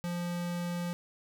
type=tone; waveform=square; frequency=174.4 Hz; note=F3; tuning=2 cents flat; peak=-33 dBFS; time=0.04-0.93 s; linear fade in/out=0 ms; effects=none